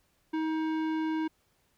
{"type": "tone with tanh clipping", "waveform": "sine", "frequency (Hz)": 316.5, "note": "D#4", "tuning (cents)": 30, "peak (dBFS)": -30, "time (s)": [0.33, 1.28], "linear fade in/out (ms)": 10, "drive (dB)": 16, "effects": ["pink hiss -71 dBFS RMS until 1.77 s"]}